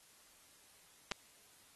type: clicks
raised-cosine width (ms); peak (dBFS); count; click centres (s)
0.2; -19; 2; 1.114 / 1.119
effects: white hiss -64 dBFS RMS until 1.75 s + AAC 32 kbps